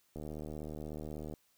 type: click train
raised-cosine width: 2 ms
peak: -30 dBFS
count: 91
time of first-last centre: 0.16-1.338 s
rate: 76.4 Hz
effects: white hiss -72 dBFS RMS until 1.57 s